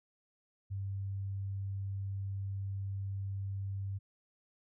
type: tone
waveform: sine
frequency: 98 Hz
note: G2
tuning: in tune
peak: -35 dBFS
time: 0.7-3.99 s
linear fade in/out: 20 ms
effects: none